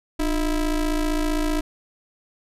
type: ring-modulated tone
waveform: square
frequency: 164.7 Hz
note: E3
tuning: 1 cent flat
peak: -18 dBFS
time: 0.19-1.61 s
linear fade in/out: 10 ms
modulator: 137 Hz
effects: resampled to 32000 Hz